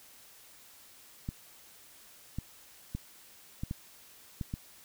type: clicks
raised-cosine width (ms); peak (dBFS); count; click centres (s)
5; -22; 7; 1.289 / 2.386 / 2.95 / 3.635 / 3.711 / 4.412 / 4.539
effects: white hiss -56 dBFS RMS until 4.84 s